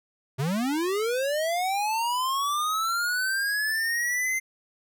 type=linear sweep; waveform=square; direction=up; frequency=123.47 to 2087 Hz; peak=-25 dBFS; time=0.38-4.4 s; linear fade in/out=20 ms; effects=none